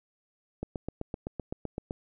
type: click train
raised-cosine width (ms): 2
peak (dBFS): -20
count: 11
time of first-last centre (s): 0.63-1.909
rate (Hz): 7.82
effects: none